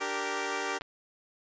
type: chord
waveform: 10% pulse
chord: G minor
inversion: second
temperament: equal with one note detuned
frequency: 293.7 / 389.7 / 466.2 Hz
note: D4 / G4 / Bb4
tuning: 0 / -10 / 0 cents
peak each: -30 / -25 / -27 dBFS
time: 0-0.79 s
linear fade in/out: 20 ms
type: clicks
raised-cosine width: 0.3 ms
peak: -22 dBFS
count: 2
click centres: 0.811 / 0.818 s
effects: resampled to 16000 Hz